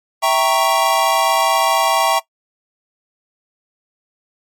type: chord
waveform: square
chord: E diminished seventh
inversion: none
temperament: equal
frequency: 659.3 / 784 / 932.3 / 1108.7 Hz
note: E5 / G5 / Bb5 / Db6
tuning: 0 / 0 / 0 / 0 cents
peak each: -19 dBFS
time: 0.22-2.2 s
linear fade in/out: 20 ms
effects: noise-tail reverb RT60 0.1 s tail -19 dB re dry + MP3 64 kbps